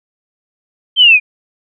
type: linear sweep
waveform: sine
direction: down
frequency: 3166 to 2384 Hz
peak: -3 dBFS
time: 0.96-1.2 s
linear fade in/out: 50 ms
effects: none